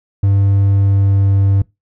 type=tone with pitch glide; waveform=triangle; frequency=99 to 98.32 Hz; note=G2 to G2; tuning=+18 to +6 cents; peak=-7 dBFS; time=0.23-1.62 s; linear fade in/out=5 ms; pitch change=-12 cents; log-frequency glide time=0.67-1.33 s; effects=noise-tail reverb RT60 0.2 s tail -22 dB re dry